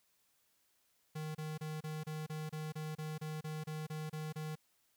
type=tone bursts; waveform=square; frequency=155 Hz; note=D#3; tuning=6 cents flat; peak=-40 dBFS; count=15; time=1.15-4.556 s; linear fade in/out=10 ms; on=200 ms; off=29 ms; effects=white hiss -75 dBFS RMS until 4.96 s